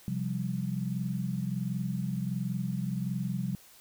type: chord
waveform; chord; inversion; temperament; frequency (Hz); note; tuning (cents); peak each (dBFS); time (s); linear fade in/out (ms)
sine; C suspended fourth; none; equal; 130.81 / 174.61 / 196; C3 / F3 / G3; 0 / 0 / 0; -34; 0.08-3.55; 0
effects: white hiss -56 dBFS RMS until 3.8 s